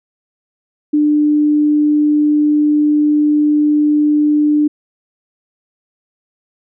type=tone; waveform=sine; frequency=298.3 Hz; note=D4; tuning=27 cents sharp; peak=-9 dBFS; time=0.93-4.68 s; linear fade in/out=10 ms; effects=none